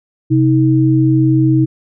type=tone pair together; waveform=sine; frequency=130.81 / 317.3 Hz; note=C3 / D#4; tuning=0 / +34 cents; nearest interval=octave + minor third; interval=1534 cents; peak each=-11 dBFS; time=0.3-1.66 s; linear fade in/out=20 ms; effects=none